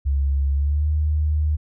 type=tone with pitch glide; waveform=sine; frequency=69.3 to 76.01 Hz; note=C#2 to D#2; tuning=0 to -40 cents; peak=-17 dBFS; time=0.05-1.57 s; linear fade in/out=20 ms; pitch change=+160 cents; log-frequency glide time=0.53-0.88 s; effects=none